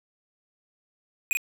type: tone with echo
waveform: square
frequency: 2489 Hz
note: D#7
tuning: in tune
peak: -21 dBFS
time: 1.31-1.33 s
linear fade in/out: 0 ms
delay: 41 ms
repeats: 1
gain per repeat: -3 dB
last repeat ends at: 1.371 s
effects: none